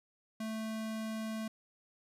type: tone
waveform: square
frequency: 220.1 Hz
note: A3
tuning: 1 cent sharp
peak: -37 dBFS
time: 0.4-1.48 s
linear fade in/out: 5 ms
effects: resampled to 32000 Hz